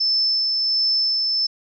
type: tone with tremolo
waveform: sine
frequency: 5274 Hz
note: E8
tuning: in tune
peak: -16 dBFS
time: 0-1.47 s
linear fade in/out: 10 ms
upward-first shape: sine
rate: 1.4 Hz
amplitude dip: 25%
effects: none